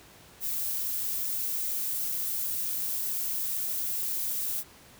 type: noise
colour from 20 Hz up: violet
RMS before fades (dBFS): -31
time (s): 0.4-4.64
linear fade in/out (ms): 50
effects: pink hiss -53 dBFS RMS until 4.99 s + high-pass 60 Hz 12 dB/octave